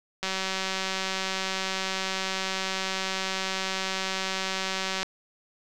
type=click train; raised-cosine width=0.2 ms; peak=-12 dBFS; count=913; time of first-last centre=0.23-5.03 s; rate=190 Hz; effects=none